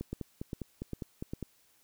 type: two click trains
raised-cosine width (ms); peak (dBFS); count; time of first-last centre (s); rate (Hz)
3; -24 / -23; 8 / 4; 0.01-1.427 / 0.13-1.335; 4.94 / 2.49
effects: white hiss -67 dBFS RMS until 1.83 s